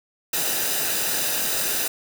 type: noise with comb filter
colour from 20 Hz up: white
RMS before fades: -24 dBFS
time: 0.33-1.88 s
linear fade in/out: 5 ms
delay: 0.91 ms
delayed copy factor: -0.55
effects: none